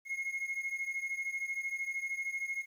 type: beating tone pair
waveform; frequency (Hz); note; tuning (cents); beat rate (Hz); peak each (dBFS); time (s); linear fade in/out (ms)
triangle; 2156 / 2169; C#7 / C#7; -49 / -38; 13; -34 / -37; 0.05-2.66; 50
effects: tanh soft clip ceiling -27 dBFS + 11-bit